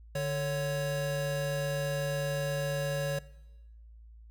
square tone pair together, 147.5 / 556.9 Hz, D3 / C#5, +8 / +8 cents, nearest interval octave + major seventh, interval 2300 cents, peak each -34 / -33 dBFS, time 0.15-3.19 s, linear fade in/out 5 ms, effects noise-tail reverb RT60 1.0 s tail -20 dB re dry + added 56 Hz sine -49 dBFS peak until 4.3 s

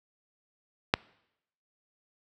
click, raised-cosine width 0.3 ms, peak -4 dBFS, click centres 0.939 s, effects noise-tail reverb RT60 0.8 s tail -24 dB re dry + high-pass 60 Hz 12 dB/octave

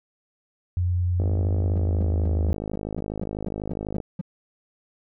sine tone with pitch glide, 89 to 80.21 Hz, F2 to E2, +33 to -47 cents, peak -20 dBFS, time 0.77-2.53 s, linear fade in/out 0 ms, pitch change -180 cents, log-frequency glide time 1.58-2.41 s
click train, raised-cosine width 2 ms, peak -17 dBFS, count 147, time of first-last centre 1.2-4.002 s, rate 52.1 Hz
triangle tone bursts, 175.8 Hz, F3, 12 cents sharp, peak -23 dBFS, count 11, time 1.76-4.213 s, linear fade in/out 5 ms, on 23 ms, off 220 ms
effects none

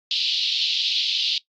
white band-pass noise, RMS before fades -23 dBFS, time 0.11-1.38 s, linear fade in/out 2 ms, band 2900 to 4500 Hz, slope 48 dB/octave, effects noise-tail reverb RT60 0.1 s tail -18 dB re dry + Opus 48 kbps

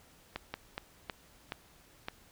slowing click train, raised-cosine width 0.3 ms, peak -20 dBFS, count 6, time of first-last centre 0.36-2.084 s, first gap 180 ms, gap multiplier 1.33, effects pink hiss -61 dBFS RMS until 2.31 s

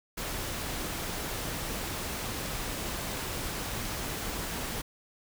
pink noise, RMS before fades -35 dBFS, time 0.17-4.82 s, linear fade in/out 10 ms, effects none

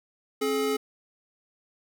square tone pair together, 268.7 / 426 Hz, C4 / G#4, +46 / +44 cents, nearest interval minor sixth, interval 798 cents, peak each -31 / -26 dBFS, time 0.41-0.77 s, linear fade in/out 10 ms, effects none

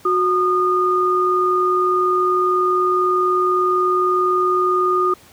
sine tone pair together, 365.8 / 1224 Hz, F#4 / D#6, -20 / -29 cents, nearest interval octave + major sixth, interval 2091 cents, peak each -18 / -16 dBFS, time 0.05-5.14 s, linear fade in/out 5 ms, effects pink hiss -47 dBFS RMS until 5.32 s + high-pass 80 Hz 12 dB/octave

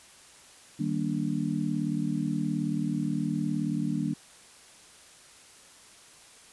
sine chord, Eb major seventh, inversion none, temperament just, 155.56 / 194.45 / 233.3 / 291.7 Hz, Eb3 / G3 / Bb3 / D4, 0 / -14 / +2 / -12 cents, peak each -32 dBFS, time 0.79-4.14 s, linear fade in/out 10 ms, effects white hiss -53 dBFS RMS until 6.52 s + resampled to 24000 Hz

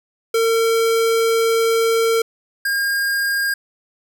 square tone pair in turn, 454.7 / 1616.6 Hz, A#4 / G#6, -43 / -47 cents, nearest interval octave + minor seventh, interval 2196 cents, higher second, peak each -15 / -18 dBFS, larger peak first, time 0.34-2.22 / 2.65-3.54 s, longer first, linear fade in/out 5 ms, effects none

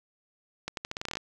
accelerating click train, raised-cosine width 0.2 ms, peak -16 dBFS, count 12, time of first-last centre 0.68-1.171 s, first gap 92 ms, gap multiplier 0.84, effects none

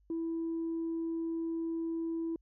sine tone, 329.6 Hz, E4, in tune, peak -31 dBFS, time 0.1-2.36 s, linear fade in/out 2 ms, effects tanh soft clip ceiling -29 dBFS + added 50 Hz sine -64 dBFS peak until 2.41 s

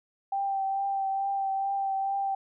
sine tone with vibrato, 783 Hz, G5, 2 cents flat, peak -26 dBFS, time 0.32-2.35 s, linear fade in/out 5 ms, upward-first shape triangle, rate 2.3 Hz, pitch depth 22 cents each way, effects none

